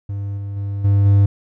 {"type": "tone with level steps", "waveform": "triangle", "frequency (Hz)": 100, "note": "G2", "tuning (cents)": 35, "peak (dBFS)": [-20, -22, -19, -9, -7], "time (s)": [0.09, 1.26], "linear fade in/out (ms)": 5, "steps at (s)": [0.37, 0.56, 0.84, 1.05], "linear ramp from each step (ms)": 10, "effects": []}